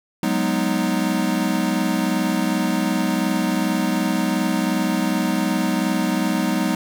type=chord; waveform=square; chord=G# minor seventh; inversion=third; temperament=equal; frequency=185 / 207.7 / 246.9 / 311.1 Hz; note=F#3 / G#3 / B3 / D#4; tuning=0 / 0 / 0 / 0 cents; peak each=-25 dBFS; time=0.23-6.75 s; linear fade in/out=2 ms; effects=none